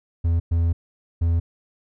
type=tone bursts at uneven times; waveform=triangle; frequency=84 Hz; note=E2; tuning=33 cents sharp; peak=-15 dBFS; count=3; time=0.24-0.4 / 0.51-0.73 / 1.21-1.4 s; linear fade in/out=10 ms; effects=none